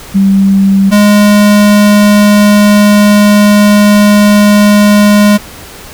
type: tone pair in turn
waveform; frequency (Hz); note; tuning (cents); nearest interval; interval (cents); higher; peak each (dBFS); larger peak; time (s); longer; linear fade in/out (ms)
sine / square; 195.2 / 206.8; G3 / G#3; -7 / -7; minor second; 100; second; -3; neither; 0.14-0.91 / 0.91-5.38; second; 20
effects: pink hiss -29 dBFS RMS until 5.93 s